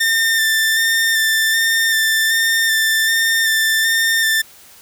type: tone with vibrato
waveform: sawtooth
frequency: 1794 Hz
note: A6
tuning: 33 cents sharp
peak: -10 dBFS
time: 0-4.42 s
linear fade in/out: 10 ms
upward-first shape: square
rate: 1.3 Hz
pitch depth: 16 cents each way
effects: white hiss -44 dBFS RMS until 4.81 s